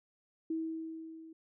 sine tone with level ramp, 322.9 Hz, E4, 36 cents flat, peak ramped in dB -31 to -49 dBFS, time 0.5-1.33 s, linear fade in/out 5 ms, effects none

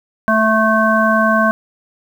harmonic tone with a mistuned harmonic, 220 Hz, A3, in tune, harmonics 1 / 3 / 5 / 7, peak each -16 / -16 / -16 / -16 dBFS, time 0.28-1.51 s, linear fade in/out 0 ms, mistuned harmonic 5, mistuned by -17 cents, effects 7-bit

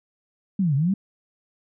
sine linear two-way sweep, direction down then up, 204.4 to 130.81 to 204.4 Hz, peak -18 dBFS, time 0.59-0.94 s, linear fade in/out 5 ms, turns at 0.75 s, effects none

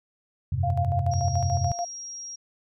sine chord, F suspended second, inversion none, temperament equal, 87.31 / 98 / 130.81 Hz, F2 / G2 / C3, 0 / 0 / 0 cents, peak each -27 dBFS, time 0.52-1.72 s, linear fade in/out 5 ms
sine tone with tremolo, 698.5 Hz, F5, in tune, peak -25 dBFS, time 0.63-1.85 s, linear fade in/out 10 ms, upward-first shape square, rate 6.9 Hz, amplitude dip 65%
sine tone, 5630 Hz, F8, 13 cents sharp, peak -35 dBFS, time 1.11-2.36 s, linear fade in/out 10 ms
effects none

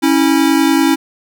square tone pair together, 274.9 / 325.3 Hz, C#4 / E4, -14 / -23 cents, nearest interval minor third, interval 291 cents, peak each -13 dBFS, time 0.02-0.96 s, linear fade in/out 20 ms, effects none

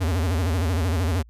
square tone with vibrato, 85.9 Hz, F2, 28 cents flat, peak -21 dBFS, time 0-1.23 s, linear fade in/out 20 ms, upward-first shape sine, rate 13 Hz, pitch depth 190 cents each way, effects added 56 Hz sine -46 dBFS peak until 1.29 s + resampled to 32000 Hz

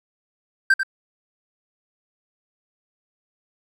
triangle tone with echo, 1568 Hz, G6, in tune, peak -10 dBFS, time 0.7-0.74 s, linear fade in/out 5 ms, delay 93 ms, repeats 1, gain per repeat -8 dB, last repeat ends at 0.833 s, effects none

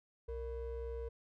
triangle ring-modulated tone, 262 Hz, C4, 2 cents sharp, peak -34 dBFS, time 0.28-1.09 s, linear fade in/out 10 ms, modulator 200 Hz, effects none

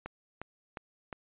click train, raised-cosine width 0.5 ms, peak -24 dBFS, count 4, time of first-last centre 0.06-1.128 s, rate 2.81 Hz, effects resampled to 8000 Hz

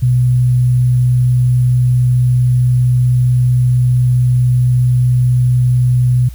sine tone with sample-and-hold, 124.5 Hz, B2, 14 cents sharp, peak -8 dBFS, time 0.02-6.29 s, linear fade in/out 10 ms, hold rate 11025 Hz, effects added 60 Hz sine -27 dBFS peak until 6.34 s + white hiss -45 dBFS RMS until 6.34 s

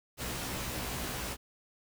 pink noise with comb filter, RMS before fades -37 dBFS, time 0.17-1.37 s, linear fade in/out 50 ms, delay 16 ms, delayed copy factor +0.95, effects none

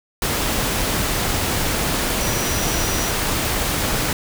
sine tone in noise, 5840 Hz, F#8, 24 cents flat, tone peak -29 dBFS, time 2.21-3.11 s, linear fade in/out 2 ms, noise pink, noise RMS -21 dBFS, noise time 0.22-4.13 s, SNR -11 dB, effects none

